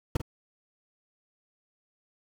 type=noise with echo; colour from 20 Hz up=brown; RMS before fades=-24 dBFS; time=0.15-0.17 s; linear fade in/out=5 ms; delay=47 ms; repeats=1; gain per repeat=-11 dB; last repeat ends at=0.217 s; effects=none

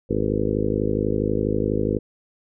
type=harmonic tone with a mistuned harmonic; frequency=52.2 Hz; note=G#1; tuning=10 cents sharp; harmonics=1 / 2 / 3 / 4 / 5 / 6 / 7 / 8 / 9 / 10; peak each=-31 / -28 / -32 / -28 / -29 / -28 / -29 / -27 / -29 / -32 dBFS; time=0.09-1.99 s; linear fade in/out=20 ms; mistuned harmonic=10; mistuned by=-56 cents; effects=none

